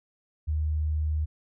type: tone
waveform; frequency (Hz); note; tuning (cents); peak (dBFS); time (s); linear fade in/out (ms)
sine; 76.8; D#2; -22; -24; 0.47-1.26; 20
effects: none